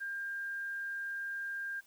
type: tone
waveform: sine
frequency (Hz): 1600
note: G6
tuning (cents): +35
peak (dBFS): -36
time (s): 0-1.81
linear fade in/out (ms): 20
effects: white hiss -65 dBFS RMS until 1.86 s